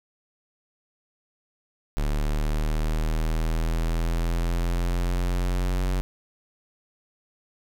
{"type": "linear sweep", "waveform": "square", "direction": "up", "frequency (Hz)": [36.71, 46.19], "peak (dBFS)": -23, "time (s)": [1.97, 6.01], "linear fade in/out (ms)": 0, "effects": []}